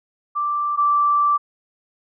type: tone pair in turn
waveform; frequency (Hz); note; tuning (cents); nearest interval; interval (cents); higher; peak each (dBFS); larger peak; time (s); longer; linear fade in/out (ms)
sine; 1174.7 / 1168.4; D6 / D6; 0 / -9; unison; 9; first; -19 / -14; second; 0.35-0.77 / 0.77-1.38; second; 20
effects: none